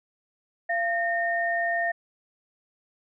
sine tone pair together, 686 / 1831.4 Hz, F5 / A#6, -31 / -31 cents, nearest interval octave + perfect fourth, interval 1700 cents, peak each -26 dBFS, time 0.69-1.92 s, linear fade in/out 10 ms, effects none

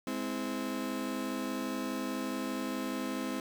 35% pulse chord, Ab augmented, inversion none, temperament just, 207.7 / 259.6 / 324.5 Hz, Ab3 / C4 / E4, 0 / -13 / -27 cents, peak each -38 / -34 / -38 dBFS, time 0.07-3.4 s, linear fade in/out 2 ms, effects 9-bit

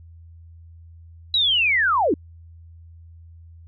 sine linear sweep, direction down, 3961 to 249.1 Hz, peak -16 dBFS, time 1.34-2.14 s, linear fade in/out 2 ms, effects added 83 Hz sine -42 dBFS peak until 3.67 s

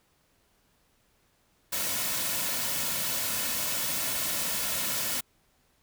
white noise with comb filter, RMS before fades -30 dBFS, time 1.72-5.21 s, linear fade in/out 10 ms, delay 2.5 ms, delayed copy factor -0.5, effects pink hiss -68 dBFS RMS until 5.82 s

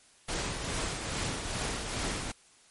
pink noise with tremolo, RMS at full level -32 dBFS, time 0.28-2.32 s, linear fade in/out 10 ms, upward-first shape triangle, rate 2.4 Hz, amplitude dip 45%, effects white hiss -60 dBFS RMS until 2.7 s + MP3 48 kbps

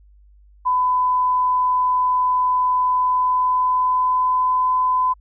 sine tone with pitch glide, 1004 to 1012.2 Hz, B5 to B5, +28 to +42 cents, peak -15 dBFS, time 0.65-5.14 s, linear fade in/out 20 ms, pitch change +14 cents, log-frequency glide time 2.83-4.68 s, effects added 50 Hz sine -47 dBFS peak until 5.2 s

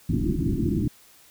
white low-pass noise, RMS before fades -24 dBFS, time 0.09-0.88 s, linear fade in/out 5 ms, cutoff 350 Hz, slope 96 dB/octave, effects white hiss -54 dBFS RMS until 1.3 s

